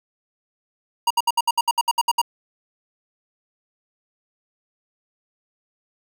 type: tone bursts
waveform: square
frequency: 945 Hz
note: A#5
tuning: 23 cents sharp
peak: -16 dBFS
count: 12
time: 1.07-2.216 s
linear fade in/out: 5 ms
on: 35 ms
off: 66 ms
effects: none